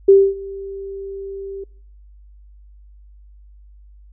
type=tone with ADSR envelope; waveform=sine; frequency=392 Hz; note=G4; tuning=in tune; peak=-4 dBFS; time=0.08-1.64 s; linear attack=10 ms; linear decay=250 ms; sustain=-23 dB; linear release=5 ms; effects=noise-tail reverb RT60 0.6 s tail -25 dB re dry + added 50 Hz sine -42 dBFS peak until 4.12 s